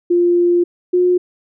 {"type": "tone pair in turn", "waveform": "sine", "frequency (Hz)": [349.2, 359.4], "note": ["F4", "F4"], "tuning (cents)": [0, 50], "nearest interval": "unison", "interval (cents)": 50, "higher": "second", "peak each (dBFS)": -10, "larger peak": "neither", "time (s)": [[0.1, 0.64], [0.93, 1.18]], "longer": "first", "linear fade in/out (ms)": 10, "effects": []}